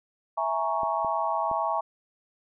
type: chord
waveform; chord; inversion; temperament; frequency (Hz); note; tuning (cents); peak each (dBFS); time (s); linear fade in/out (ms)
sine; A# half-diminished seventh; second; equal; 659.3 / 830.6 / 932.3 / 1108.7; E5 / G#5 / A#5 / C#6; 0 / 0 / 0 / 0; -30; 0.37-1.81; 10
type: clicks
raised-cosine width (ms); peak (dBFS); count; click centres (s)
2; -27; 3; 0.833 / 1.047 / 1.514
effects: none